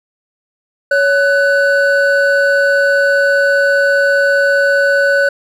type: tone pair together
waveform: triangle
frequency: 560 / 1495 Hz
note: C#5 / F#6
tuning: +18 / +17 cents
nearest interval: octave + perfect fourth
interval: 1699 cents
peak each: -10 dBFS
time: 0.91-5.29 s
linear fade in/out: 5 ms
effects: none